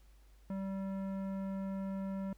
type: tone with tanh clipping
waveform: triangle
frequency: 193.5 Hz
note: G3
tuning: 22 cents flat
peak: -38 dBFS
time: 0.5-2.33 s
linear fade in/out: 2 ms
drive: 18 dB
effects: added 50 Hz sine -58 dBFS peak until 2.37 s + pink hiss -71 dBFS RMS until 2.37 s